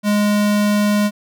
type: tone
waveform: square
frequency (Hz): 207.3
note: G#3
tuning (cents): -3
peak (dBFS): -14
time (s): 0.03-1.11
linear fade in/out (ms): 50
effects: none